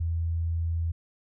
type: tone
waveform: sine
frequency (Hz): 83.1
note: E2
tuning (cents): +15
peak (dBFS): -25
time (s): 0-0.92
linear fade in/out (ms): 10
effects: none